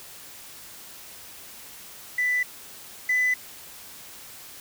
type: tone pair in turn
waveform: sine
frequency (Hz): 1987 / 2001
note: B6 / B6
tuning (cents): +10 / +22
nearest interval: unison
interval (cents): 12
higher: second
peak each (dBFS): -20 / -18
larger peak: second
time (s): 2.18-2.43 / 3.09-3.34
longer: neither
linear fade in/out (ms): 5
effects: tanh soft clip ceiling -17 dBFS + white hiss -44 dBFS RMS until 4.6 s